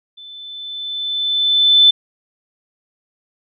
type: tone with level ramp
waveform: sine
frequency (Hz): 3520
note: A7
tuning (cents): 0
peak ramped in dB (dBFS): -35 to -5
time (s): 0.17-1.91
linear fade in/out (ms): 10
effects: none